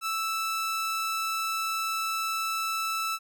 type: tone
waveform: sawtooth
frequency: 1318.5 Hz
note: E6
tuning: in tune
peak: -24 dBFS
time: 0.01-3.19 s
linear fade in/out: 50 ms
effects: none